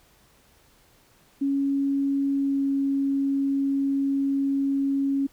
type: tone with pitch glide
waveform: sine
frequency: 277.2 to 275.6 Hz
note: C#4 to C#4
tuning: 0 to -10 cents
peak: -21 dBFS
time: 1.41-5.27 s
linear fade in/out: 10 ms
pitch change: -10 cents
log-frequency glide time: 2.33-2.63 s
effects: pink hiss -59 dBFS RMS until 5.32 s